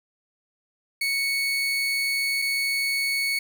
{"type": "tone pair in turn", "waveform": "30% pulse", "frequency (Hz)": [2217, 2217], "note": ["C#7", "C#7"], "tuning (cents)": [0, 0], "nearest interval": "unison", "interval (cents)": 0, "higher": "neither", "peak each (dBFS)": -20, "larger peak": "neither", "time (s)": [[1.01, 2.42], [2.42, 3.39]], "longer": "first", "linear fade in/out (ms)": 5, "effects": []}